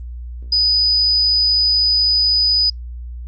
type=tone; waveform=sine; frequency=4978 Hz; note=D#8; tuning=in tune; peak=-12 dBFS; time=0.52-2.7 s; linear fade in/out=5 ms; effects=added 60 Hz sine -27 dBFS peak until 3.27 s + Opus 32 kbps